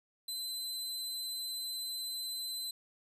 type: tone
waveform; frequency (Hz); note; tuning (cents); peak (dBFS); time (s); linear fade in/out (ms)
sawtooth; 4046; B7; +41; -34; 0.28-2.71; 5
effects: resampled to 32000 Hz + 12-bit